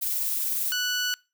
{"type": "noise with tremolo", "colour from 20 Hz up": "violet", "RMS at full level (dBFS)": -26, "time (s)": [0.01, 0.73], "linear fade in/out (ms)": 20, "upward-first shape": "triangle", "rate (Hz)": 20, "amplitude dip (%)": 30}
{"type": "tone", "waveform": "15% pulse", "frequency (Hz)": 1480, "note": "F#6", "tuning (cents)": 0, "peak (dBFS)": -18, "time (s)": [0.72, 1.14], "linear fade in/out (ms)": 0}
{"effects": ["noise-tail reverb RT60 0.3 s tail -25 dB re dry"]}